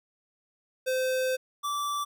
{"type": "tone pair in turn", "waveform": "square", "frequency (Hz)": [516, 1162.7], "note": ["C5", "D6"], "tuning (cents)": [-24, -18], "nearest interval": "octave + major second", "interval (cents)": 1406, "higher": "second", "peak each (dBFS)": [-26, -29], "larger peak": "first", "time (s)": [[0.86, 1.37], [1.63, 2.05]], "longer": "first", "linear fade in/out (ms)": 20, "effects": []}